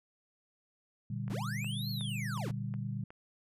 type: chord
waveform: sine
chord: G minor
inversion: first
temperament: equal with one note detuned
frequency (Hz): 118.44 / 146.83 / 196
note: Bb2 / D3 / G3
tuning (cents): +28 / 0 / 0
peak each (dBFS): -37 / -40 / -40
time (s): 1.1-3.04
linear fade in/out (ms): 5
type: click train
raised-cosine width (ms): 0.5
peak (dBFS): -35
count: 6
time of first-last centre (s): 1.28-3.105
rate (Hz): 2.74
type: linear two-way sweep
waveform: square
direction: up then down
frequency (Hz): 85.3 to 4399 to 85.3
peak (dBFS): -40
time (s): 1.3-2.51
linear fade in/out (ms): 0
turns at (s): 1.9
effects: resampled to 32000 Hz